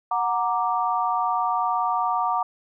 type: chord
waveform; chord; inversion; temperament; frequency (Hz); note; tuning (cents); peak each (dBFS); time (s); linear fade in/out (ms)
sine; Gb augmented; none; equal with one note detuned; 735.3 / 932.3 / 1174.7; Gb5 / Bb5 / D6; -11 / 0 / 0; -25; 0.11-2.43; 5
effects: none